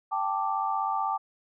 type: chord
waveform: sine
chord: G suspended second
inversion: none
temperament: equal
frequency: 784 / 880 / 1174.7 Hz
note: G5 / A5 / D6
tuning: 0 / 0 / 0 cents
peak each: -30 dBFS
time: 0.11-1.18 s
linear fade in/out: 20 ms
effects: none